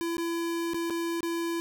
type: tone with dropouts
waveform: square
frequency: 336.5 Hz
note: E4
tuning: 36 cents sharp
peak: -29 dBFS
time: 0.01-1.6 s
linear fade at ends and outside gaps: 0 ms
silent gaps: 0.169-0.181 / 0.735-0.744 / 0.899-0.905 / 1.206-1.23 s
effects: none